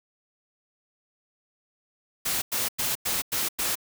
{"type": "noise bursts", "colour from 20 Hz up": "white", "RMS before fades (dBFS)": -27, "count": 6, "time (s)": [2.25, 3.755], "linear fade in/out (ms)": 10, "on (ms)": 170, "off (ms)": 97, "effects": []}